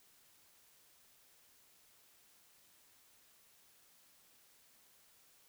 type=silence; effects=white hiss -67 dBFS RMS until 5.48 s